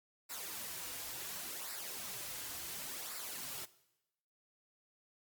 white noise with flanger, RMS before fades -44 dBFS, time 0.29-3.66 s, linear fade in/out 20 ms, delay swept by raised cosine 0.31 to 5.31 ms, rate 0.7 Hz, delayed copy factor -0.6, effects noise-tail reverb RT60 0.9 s tail -18 dB re dry + Opus 48 kbps

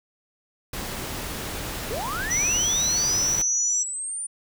pink noise, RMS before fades -32 dBFS, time 0.73-3.42 s, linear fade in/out 5 ms
sine linear sweep, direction up, 370 to 9320 Hz, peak -28 dBFS, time 1.9-4.27 s, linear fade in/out 10 ms
sine tone, 5910 Hz, F#8, 3 cents flat, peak -21 dBFS, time 2.3-3.84 s, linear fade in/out 20 ms
effects none

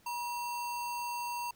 sine tone with sample-and-hold, 959 Hz, A#5, 49 cents sharp, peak -34 dBFS, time 0.06-1.51 s, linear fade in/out 5 ms, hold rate 3675 Hz, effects pink hiss -65 dBFS RMS until 1.55 s

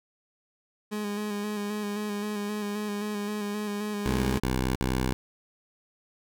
30% pulse tone with vibrato, 207.7 Hz, G#3, in tune, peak -27 dBFS, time 0.91-4.4 s, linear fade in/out 20 ms, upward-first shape square, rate 3.8 Hz, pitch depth 24 cents each way
10% pulse tone bursts, 64 Hz, C2, 38 cents flat, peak -17 dBFS, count 3, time 4.06-5.13 s, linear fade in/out 0 ms, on 320 ms, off 55 ms
effects none

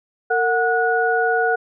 sine tone cluster, 457.2 / 734 / 1460 Hz, A#4 / F#5 / F#6, -34 / -14 / -24 cents, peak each -20 dBFS, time 0.3-1.56 s, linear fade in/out 10 ms, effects none

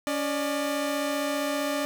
sawtooth tone pair together, 281.7 / 598.6 Hz, C#4 / D5, +28 / +33 cents, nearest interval octave + minor second, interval 1305 cents, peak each -25 dBFS, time 0.07-1.85 s, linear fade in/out 0 ms, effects none

